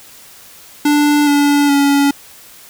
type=tone with pitch steps; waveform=square; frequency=293.7 / 287.8 / 282.1 Hz; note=D4 / D4 / C#4; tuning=0 / -35 / +30 cents; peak=-10 dBFS; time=0.85-2.11 s; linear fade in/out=5 ms; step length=420 ms; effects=white hiss -40 dBFS RMS until 2.69 s